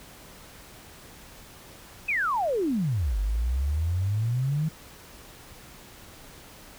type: exponential two-way sweep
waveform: sine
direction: down then up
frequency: 2619 to 48.05 to 161.9 Hz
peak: -23 dBFS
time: 2.08-4.69 s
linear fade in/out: 10 ms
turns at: 3.18 s
effects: pink hiss -48 dBFS RMS until 6.78 s